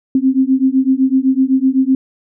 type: beating tone pair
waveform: sine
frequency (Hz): 259.9 / 267.8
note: C4 / C4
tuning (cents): -11 / +40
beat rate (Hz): 7.9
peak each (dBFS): -13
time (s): 0.15-1.95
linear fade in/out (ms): 2
effects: none